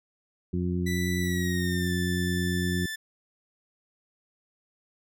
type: harmonic tone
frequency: 89 Hz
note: F2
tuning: 33 cents sharp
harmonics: 1 / 2 / 3 / 4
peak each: -30 / -28 / -35 / -34 dBFS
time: 0.53-2.86 s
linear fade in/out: 5 ms
type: tone with pitch glide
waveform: sawtooth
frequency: 1975.5 to 1760 Hz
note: B6 to A6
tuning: 0 to 0 cents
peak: -29 dBFS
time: 0.86-2.96 s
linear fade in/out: 10 ms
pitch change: -200 cents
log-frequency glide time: 1.2-1.93 s
effects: none